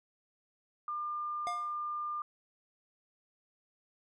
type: tone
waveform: sine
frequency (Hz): 1200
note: D6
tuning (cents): +37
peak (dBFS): -34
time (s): 0.88-2.22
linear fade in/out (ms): 2
type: tone with exponential decay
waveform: square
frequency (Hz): 708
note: F5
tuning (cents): +23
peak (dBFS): -34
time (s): 1.47-1.76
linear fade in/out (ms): 0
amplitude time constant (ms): 63
effects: resampled to 24000 Hz